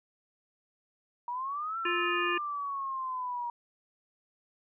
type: exponential two-way sweep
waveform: sine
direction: up then down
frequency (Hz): 948 to 1355 to 948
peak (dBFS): -32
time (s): 1.28-3.5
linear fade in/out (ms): 2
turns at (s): 1.78
type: harmonic tone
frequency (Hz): 350.4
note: F4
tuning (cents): +6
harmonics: 1 / 3 / 5 / 7 / 8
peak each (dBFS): -33 / -37 / -33 / -34 / -37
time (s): 1.85-2.38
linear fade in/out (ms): 5
effects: none